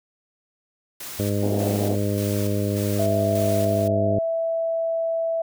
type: noise with tremolo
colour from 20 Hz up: white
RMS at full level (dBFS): -35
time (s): 1-3.88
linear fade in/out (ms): 5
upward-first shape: square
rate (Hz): 1.7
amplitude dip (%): 45
type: harmonic tone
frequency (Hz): 101.9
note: G#2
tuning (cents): -32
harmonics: 1 / 2 / 3 / 4 / 5 / 6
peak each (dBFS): -24 / -27 / -29 / -30 / -31 / -32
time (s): 1.19-4.19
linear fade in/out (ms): 5
type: band-pass noise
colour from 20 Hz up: white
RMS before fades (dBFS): -29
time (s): 1.42-1.96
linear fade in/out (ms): 10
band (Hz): 170 to 730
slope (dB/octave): 48
type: tone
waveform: sine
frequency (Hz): 659.3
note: E5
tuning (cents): 0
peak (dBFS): -21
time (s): 2.99-5.42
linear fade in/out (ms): 5
effects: none